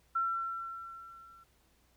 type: tone with level ramp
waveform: sine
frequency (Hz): 1352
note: E6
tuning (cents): +43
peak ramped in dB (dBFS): -27 to -55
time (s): 0.15-1.44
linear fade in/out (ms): 10
effects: added 60 Hz sine -70 dBFS peak until 1.96 s + pink hiss -70 dBFS RMS until 1.96 s